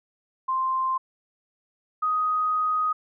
sine tone pair in turn, 1046.5 / 1250.6 Hz, C6 / D#6, 0 / +8 cents, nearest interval minor third, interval 308 cents, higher second, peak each -22 / -21 dBFS, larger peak second, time 0.48-0.98 / 2.02-2.93 s, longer second, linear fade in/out 10 ms, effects none

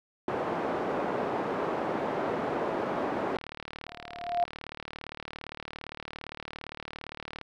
pink band-pass noise, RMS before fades -31 dBFS, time 0.28-3.37 s, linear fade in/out 2 ms, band 330 to 930 Hz, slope 12 dB/octave
click train, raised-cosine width 0.3 ms, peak -22 dBFS, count 153, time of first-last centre 3.36-7.413 s, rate 37.5 Hz
sine tone with exponential growth, 700 Hz, F5, 4 cents sharp, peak -21 dBFS, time 3.88-4.44 s, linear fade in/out 1 ms, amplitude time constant 120 ms
effects none

